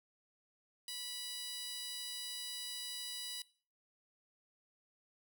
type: tone with high-pass filter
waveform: 15% pulse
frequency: 983 Hz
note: B5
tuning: 8 cents flat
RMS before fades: -44 dBFS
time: 0.88-3.42 s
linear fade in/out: 2 ms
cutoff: 4700 Hz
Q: 1.4
effects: noise-tail reverb RT60 0.4 s tail -20 dB re dry